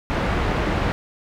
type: low-pass noise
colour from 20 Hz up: pink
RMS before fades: -22 dBFS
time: 0.1-0.92 s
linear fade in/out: 0 ms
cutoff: 2100 Hz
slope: 12 dB/octave
effects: none